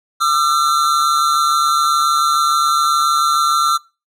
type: tone pair together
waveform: square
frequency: 1200 / 1347 Hz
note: D6 / E6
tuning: +37 / +37 cents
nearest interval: major second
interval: 200 cents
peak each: -18 / -15 dBFS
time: 0.2-3.78 s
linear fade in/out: 20 ms
effects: noise-tail reverb RT60 0.3 s tail -24 dB re dry + low-pass 11000 Hz 12 dB/octave